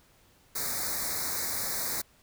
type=band-stop noise; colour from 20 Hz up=white; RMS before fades=-32 dBFS; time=0.55-2.02 s; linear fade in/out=10 ms; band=2300 to 3800 Hz; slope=96 dB/octave; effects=pink hiss -62 dBFS RMS until 2.22 s